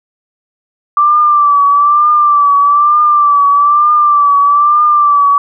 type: tone with vibrato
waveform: sine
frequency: 1170 Hz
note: D6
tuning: 7 cents flat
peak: -5 dBFS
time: 0.97-5.38 s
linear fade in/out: 2 ms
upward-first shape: triangle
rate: 1.1 Hz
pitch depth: 59 cents each way
effects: none